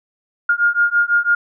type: beating tone pair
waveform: sine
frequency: 1414 / 1420 Hz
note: F6 / F6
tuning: +21 / +28 cents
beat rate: 6 Hz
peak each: -16 dBFS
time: 0.49-1.35 s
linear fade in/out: 5 ms
effects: none

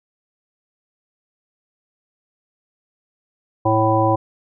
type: harmonic tone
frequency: 110 Hz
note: A2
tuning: in tune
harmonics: 1 / 3 / 5 / 7 / 9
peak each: -20 / -20 / -20 / -20 / -20 dBFS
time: 3.65-4.16 s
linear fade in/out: 10 ms
effects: none

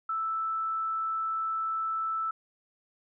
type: tone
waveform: sine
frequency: 1318.5 Hz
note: E6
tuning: in tune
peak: -28 dBFS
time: 0.09-2.31 s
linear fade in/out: 5 ms
effects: none

